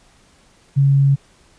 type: tone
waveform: sine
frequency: 138.59 Hz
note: C#3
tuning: in tune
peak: -10 dBFS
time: 0.76-1.16 s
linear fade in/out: 20 ms
effects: pink hiss -53 dBFS RMS until 1.58 s + resampled to 22050 Hz